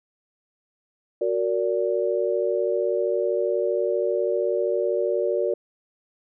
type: chord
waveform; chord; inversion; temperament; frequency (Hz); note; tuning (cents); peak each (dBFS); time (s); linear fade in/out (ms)
sine; Gb augmented; none; just; 370 / 462.5 / 578.1; Gb4 / Bb4 / D5; 0 / -14 / -27; -25; 1.21-5.54; 5
effects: none